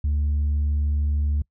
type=tone; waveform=sine; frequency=73.42 Hz; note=D2; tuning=in tune; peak=-17 dBFS; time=0.04-1.42 s; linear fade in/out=5 ms; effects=noise-tail reverb RT60 0.1 s tail -26 dB re dry + tanh soft clip ceiling -18 dBFS